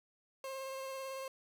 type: tone with vibrato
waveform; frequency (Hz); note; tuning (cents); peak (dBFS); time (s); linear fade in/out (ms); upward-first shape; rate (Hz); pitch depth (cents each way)
30% pulse; 533; C5; +32; -38; 0.44-1.28; 2; sine; 18; 17
effects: none